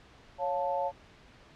sine chord, Db augmented, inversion none, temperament equal with one note detuned, 554.4 / 705.3 / 880 Hz, Db5 / F5 / A5, 0 / +17 / 0 cents, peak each -32 / -34 / -32 dBFS, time 0.38-0.92 s, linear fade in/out 50 ms, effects pink hiss -56 dBFS RMS until 1.55 s + low-pass 4000 Hz 12 dB/octave

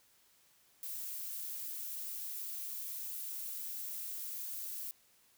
violet noise, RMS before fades -42 dBFS, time 0.83-4.91 s, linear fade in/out 0 ms, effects white hiss -68 dBFS RMS until 5.37 s

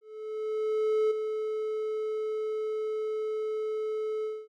triangle tone with ADSR envelope, 432.8 Hz, A4, 29 cents flat, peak -20 dBFS, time 0.01-4.48 s, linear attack 1100 ms, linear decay 7 ms, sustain -7 dB, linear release 240 ms, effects none

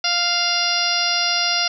harmonic tone, 698.5 Hz, F5, in tune, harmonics 1 / 2 / 3 / 4 / 5 / 6 / 7 / 8, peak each -27 / -26 / -28 / -25 / -28 / -27 / -22 / -25 dBFS, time 0.04-1.68 s, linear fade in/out 5 ms, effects none

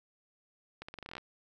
accelerating click train, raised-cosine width 0.3 ms, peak -27 dBFS, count 12, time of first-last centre 0.82-1.181 s, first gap 65 ms, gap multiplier 0.85, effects none

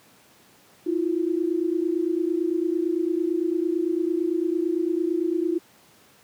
sine tone pair together, 324.6 / 353.5 Hz, E4 / F4, -27 / +21 cents, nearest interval minor second, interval 148 cents, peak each -24 dBFS, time 0.86-5.59 s, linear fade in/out 10 ms, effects pink hiss -55 dBFS RMS until 6.23 s + high-pass 150 Hz 12 dB/octave

